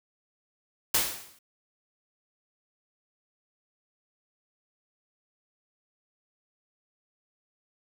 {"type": "noise with exponential decay", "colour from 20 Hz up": "white", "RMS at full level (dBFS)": -21, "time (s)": [0.94, 1.39], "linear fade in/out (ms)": 5, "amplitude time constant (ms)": 96, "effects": []}